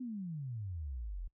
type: exponential sweep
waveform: sine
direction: down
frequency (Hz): 261.6 to 39.36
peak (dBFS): -38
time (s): 0-1.28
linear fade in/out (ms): 10
effects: noise-tail reverb RT60 0.1 s tail -26 dB re dry